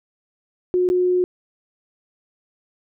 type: tone with dropouts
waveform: sine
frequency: 362 Hz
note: F#4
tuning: 38 cents flat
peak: -15 dBFS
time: 0.74-1.24 s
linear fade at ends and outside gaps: 0 ms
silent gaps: 0.889-0.9 s
effects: none